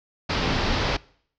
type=low-pass noise; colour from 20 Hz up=pink; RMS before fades=-24 dBFS; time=0.29-0.97 s; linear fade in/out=10 ms; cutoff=5300 Hz; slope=48 dB/octave; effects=noise-tail reverb RT60 0.6 s tail -23 dB re dry